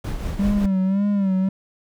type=noise with tremolo; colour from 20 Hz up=brown; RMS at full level=-24 dBFS; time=0.04-0.66 s; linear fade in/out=5 ms; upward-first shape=triangle; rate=5.3 Hz; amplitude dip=50%
type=tone with vibrato; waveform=triangle; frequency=196 Hz; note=G3; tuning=in tune; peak=-15 dBFS; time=0.39-1.49 s; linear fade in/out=5 ms; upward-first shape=sine; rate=1.8 Hz; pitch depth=78 cents each way
effects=none